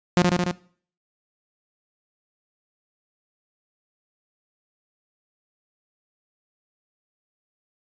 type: tone with echo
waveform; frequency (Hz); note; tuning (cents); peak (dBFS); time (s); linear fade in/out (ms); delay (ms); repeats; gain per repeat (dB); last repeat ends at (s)
sawtooth; 177.9; F3; +32; -10; 0.17-0.22; 0; 73; 4; -2; 0.512
effects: noise-tail reverb RT60 0.5 s tail -20 dB re dry + resampled to 16000 Hz